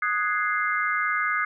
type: chord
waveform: sine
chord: Ab dominant seventh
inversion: second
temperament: equal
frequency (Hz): 1244.5 / 1480 / 1661.2 / 2093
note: Eb6 / Gb6 / Ab6 / C7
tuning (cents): 0 / 0 / 0 / 0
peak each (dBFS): -26 / -29 / -29 / -28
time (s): 0.02-1.45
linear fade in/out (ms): 5
effects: none